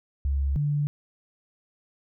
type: tone pair in turn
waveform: sine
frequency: 69.3 / 146.08 Hz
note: C#2 / D3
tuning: 0 / -9 cents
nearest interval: octave + minor second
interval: 1291 cents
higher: second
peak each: -22 dBFS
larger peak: neither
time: 0.25-0.56 / 0.56-0.87 s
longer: neither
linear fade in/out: 0 ms
effects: none